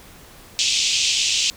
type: band-pass noise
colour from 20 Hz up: pink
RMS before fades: -20 dBFS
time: 0.59-1.5 s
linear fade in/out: 0 ms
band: 2600 to 7400 Hz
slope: 48 dB/octave
effects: pink hiss -45 dBFS RMS until 1.56 s